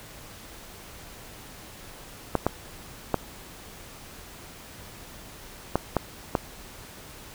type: clicks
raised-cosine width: 1 ms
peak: -7 dBFS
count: 6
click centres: 2.353 / 2.466 / 3.143 / 5.756 / 5.967 / 6.352 s
effects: pink hiss -45 dBFS RMS until 7.34 s